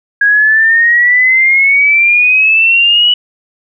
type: exponential sweep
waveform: sine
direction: up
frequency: 1639 to 2960 Hz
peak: -5 dBFS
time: 0.21-3.14 s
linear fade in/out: 5 ms
effects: none